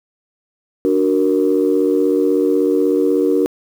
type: chord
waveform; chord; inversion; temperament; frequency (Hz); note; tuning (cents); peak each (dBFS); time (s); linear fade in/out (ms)
sine; D augmented; none; equal; 293.7 / 370 / 466.2; D4 / F#4 / A#4; 0 / 0 / 0; -16; 0.85-3.46; 0
effects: tanh soft clip ceiling -4 dBFS + 7-bit